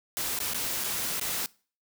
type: noise with dropouts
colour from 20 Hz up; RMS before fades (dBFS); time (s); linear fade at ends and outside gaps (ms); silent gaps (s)
white; -31; 0.17-1.46; 0; 0.389-0.402 / 0.535-0.545 / 0.839-0.843 / 1.197-1.213
effects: noise-tail reverb RT60 0.4 s tail -23 dB re dry